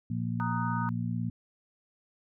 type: harmonic tone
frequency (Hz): 58.27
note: A#1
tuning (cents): 0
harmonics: 2 / 3 / 4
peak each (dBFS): -32 / -34 / -35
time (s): 0.1-1.3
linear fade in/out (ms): 5
type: chord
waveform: sine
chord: D# minor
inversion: second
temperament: just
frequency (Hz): 933.4 / 1244.5 / 1493.4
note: A#5 / D#6 / F#6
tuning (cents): +2 / 0 / +16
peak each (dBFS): -34 / -36 / -39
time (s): 0.4-0.89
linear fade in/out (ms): 0
effects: none